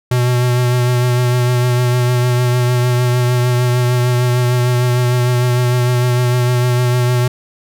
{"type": "tone with vibrato", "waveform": "square", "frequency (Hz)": 123.47, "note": "B2", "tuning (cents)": 0, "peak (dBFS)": -12, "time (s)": [0.11, 7.28], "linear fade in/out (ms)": 5, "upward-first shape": "triangle", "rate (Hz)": 6.6, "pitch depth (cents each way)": 26, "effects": []}